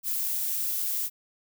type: noise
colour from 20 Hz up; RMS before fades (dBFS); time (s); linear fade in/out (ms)
violet; -29; 0.03-1.1; 50
effects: none